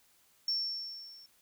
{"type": "tone with level ramp", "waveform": "sine", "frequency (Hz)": 5440, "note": "F8", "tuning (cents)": -46, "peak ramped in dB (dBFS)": [-26, -52], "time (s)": [0.48, 1.26], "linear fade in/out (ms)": 2, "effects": ["tanh soft clip ceiling -26 dBFS", "white hiss -67 dBFS RMS until 1.41 s"]}